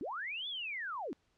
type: linear two-way sweep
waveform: sine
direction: up then down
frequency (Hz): 230.4 to 3520 to 230.4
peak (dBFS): -37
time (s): 0.01-1.13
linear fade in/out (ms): 0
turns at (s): 0.48
effects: pink hiss -75 dBFS RMS until 1.37 s + low-pass 6000 Hz 12 dB/octave